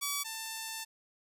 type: tone pair in turn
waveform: 5% pulse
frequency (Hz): 1142 / 891.1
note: D6 / A5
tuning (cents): -49 / +22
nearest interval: major third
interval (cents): 429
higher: first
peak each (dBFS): -20 / -26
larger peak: first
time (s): 0.01-0.24 / 0.24-0.85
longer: second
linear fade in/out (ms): 20
effects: none